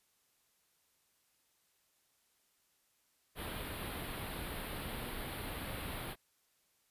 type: band-stop noise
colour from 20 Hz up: pink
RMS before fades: -42 dBFS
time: 3.35-6.16 s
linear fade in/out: 50 ms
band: 4200 to 9600 Hz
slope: 48 dB/octave
effects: white hiss -75 dBFS RMS until 6.9 s + resampled to 32000 Hz